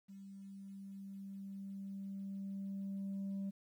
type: tone with level ramp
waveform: sine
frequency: 196 Hz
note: G3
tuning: in tune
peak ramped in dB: -50 to -35 dBFS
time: 0.08-3.51 s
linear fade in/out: 20 ms
effects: tanh soft clip ceiling -37 dBFS + 12-bit